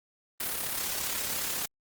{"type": "noise with amplitude modulation", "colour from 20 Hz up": "white", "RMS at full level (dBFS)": -30, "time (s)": [0.4, 1.66], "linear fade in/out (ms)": 5, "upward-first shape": "sine", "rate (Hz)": 34.7, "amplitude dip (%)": 50, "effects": ["Opus 32 kbps"]}